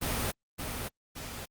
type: noise with echo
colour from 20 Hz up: pink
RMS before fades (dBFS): -31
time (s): 0.01-0.32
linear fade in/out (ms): 20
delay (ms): 570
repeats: 2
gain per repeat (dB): -5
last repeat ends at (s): 1.46
effects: Opus 32 kbps